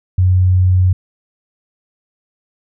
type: tone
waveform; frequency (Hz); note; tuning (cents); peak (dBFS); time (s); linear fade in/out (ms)
sine; 91.9; F#2; -11; -8; 0.18-0.93; 5
effects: none